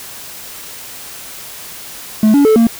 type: tone with pitch steps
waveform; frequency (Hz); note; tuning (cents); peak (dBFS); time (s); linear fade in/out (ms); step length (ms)
triangle; 215.7 / 284.4 / 436.9 / 229.7; A3 / C#4 / A4 / A#3; -34 / +45 / -12 / -25; -4; 2.23-2.67; 2; 110
effects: white hiss -31 dBFS RMS until 2.79 s